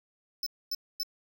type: tone bursts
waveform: square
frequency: 5274 Hz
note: E8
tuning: in tune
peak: -30 dBFS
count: 3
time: 0.43-1.032 s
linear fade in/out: 2 ms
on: 34 ms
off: 250 ms
effects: none